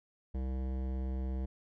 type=tone with hard clipping; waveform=sine; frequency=64.9 Hz; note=C2; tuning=13 cents flat; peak=-35 dBFS; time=0.34-1.46 s; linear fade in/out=10 ms; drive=16 dB; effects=none